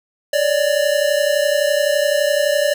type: tone pair together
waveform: square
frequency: 568.2 / 600 Hz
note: C#5 / D5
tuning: +43 / +37 cents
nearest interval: minor second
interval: 94 cents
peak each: -18 dBFS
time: 0.33-2.74 s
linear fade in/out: 5 ms
effects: none